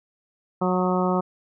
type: harmonic tone with a mistuned harmonic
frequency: 183 Hz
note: F#3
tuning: 19 cents flat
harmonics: 1 / 2 / 3 / 4 / 5 / 6 / 7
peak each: -23 / -26 / -28 / -29 / -30 / -31 / -31 dBFS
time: 0.61-1.21 s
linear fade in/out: 10 ms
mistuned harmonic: 7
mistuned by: -23 cents
effects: none